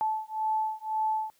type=beating tone pair; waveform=sine; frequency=870 / 871.9 Hz; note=A5 / A5; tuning=-20 / -16 cents; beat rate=1.9 Hz; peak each=-30 dBFS; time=0.01-1.3 s; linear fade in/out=0 ms; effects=white hiss -67 dBFS RMS until 1.39 s + high-pass 80 Hz 12 dB/octave